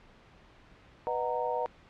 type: chord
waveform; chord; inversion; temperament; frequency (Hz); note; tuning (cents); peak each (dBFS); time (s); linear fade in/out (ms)
sine; B major seventh; none; just; 493.9 / 617.4 / 740.8 / 926; B4 / D#5 / F#5 / A#5; 0 / -14 / +2 / -12; -33 / -36 / -36 / -33; 1.07-1.66; 0
effects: pink hiss -57 dBFS RMS until 1.89 s + low-pass 3000 Hz 12 dB/octave